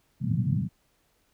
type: band-pass noise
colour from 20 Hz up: pink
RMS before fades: -26 dBFS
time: 0.2-0.69 s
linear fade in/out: 50 ms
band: 110 to 210 Hz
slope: 48 dB/octave
effects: pink hiss -69 dBFS RMS until 1.33 s

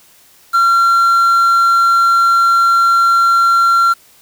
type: tone with quantisation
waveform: triangle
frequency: 1370 Hz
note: F6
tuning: 34 cents flat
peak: -6 dBFS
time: 0.53-3.94 s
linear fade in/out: 20 ms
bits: 5
effects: white hiss -47 dBFS RMS until 4.21 s

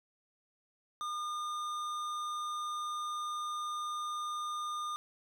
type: tone with tanh clipping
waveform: sine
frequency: 1213 Hz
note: D#6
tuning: 44 cents flat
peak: -37 dBFS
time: 1.01-4.96 s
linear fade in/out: 0 ms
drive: 14 dB
effects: none

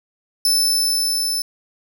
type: tone with level ramp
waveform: sawtooth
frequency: 5274 Hz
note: E8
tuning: in tune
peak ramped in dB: -11 to -17 dBFS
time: 0.45-1.42 s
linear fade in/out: 2 ms
effects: none

